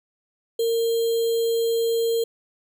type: tone with sample-and-hold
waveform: sine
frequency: 459.2 Hz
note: A#4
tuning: 26 cents flat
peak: -19 dBFS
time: 0.59-2.24 s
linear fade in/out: 5 ms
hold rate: 3675 Hz
effects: none